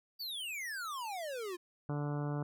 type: exponential sweep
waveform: square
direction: down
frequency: 4727 to 340.5 Hz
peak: -39 dBFS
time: 0.19-1.57 s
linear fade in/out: 20 ms
type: harmonic tone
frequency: 146.1 Hz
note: D3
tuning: 9 cents flat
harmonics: 1 / 2 / 3 / 4 / 5 / 6 / 7 / 8 / 9 / 10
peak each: -35 / -41 / -45 / -47 / -49 / -51 / -52 / -53 / -54 / -55 dBFS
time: 1.89-2.43 s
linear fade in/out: 2 ms
effects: none